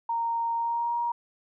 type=tone with pitch glide; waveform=sine; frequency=927 to 945.9 Hz; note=A#5 to A#5; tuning=-10 to +25 cents; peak=-25 dBFS; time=0.09-1.12 s; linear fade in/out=5 ms; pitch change=+35 cents; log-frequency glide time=0.56-0.97 s; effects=none